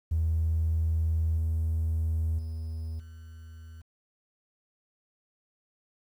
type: tone with level steps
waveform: triangle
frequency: 80.5 Hz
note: E2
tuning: 41 cents flat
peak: -20 / -22 / -30 / -41 dBFS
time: 0.11-3.82 s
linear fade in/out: 10 ms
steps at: 1.37 / 2.38 / 2.99 s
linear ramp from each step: 10 ms
effects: tanh soft clip ceiling -21 dBFS + 10-bit

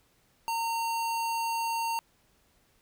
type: tone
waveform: square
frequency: 917 Hz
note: A#5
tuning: 29 cents flat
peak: -29 dBFS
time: 0.48-1.99 s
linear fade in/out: 0 ms
effects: pink hiss -67 dBFS RMS until 2.81 s

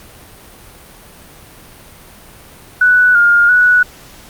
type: tone with pitch steps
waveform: sine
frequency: 1482 / 1414 / 1473 Hz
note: F#6 / F6 / F#6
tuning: +2 / +21 / -8 cents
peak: -6 dBFS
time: 2.81-3.83 s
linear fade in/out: 5 ms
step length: 340 ms
effects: pink hiss -39 dBFS RMS until 4.29 s + Opus 48 kbps

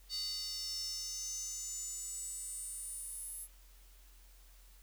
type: tone with high-pass filter sweep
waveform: square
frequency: 412 Hz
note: G#4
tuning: 14 cents flat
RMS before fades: -42 dBFS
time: 0.09-3.48 s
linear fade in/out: 50 ms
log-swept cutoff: 4400 to 11000 Hz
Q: 7.9
effects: added 44 Hz sine -57 dBFS peak until 4.82 s + white hiss -65 dBFS RMS until 4.82 s

